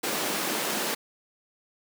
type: high-pass noise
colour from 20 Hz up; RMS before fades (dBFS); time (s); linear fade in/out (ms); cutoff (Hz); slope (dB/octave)
pink; -29; 0.03-0.95; 10; 220; 24
effects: none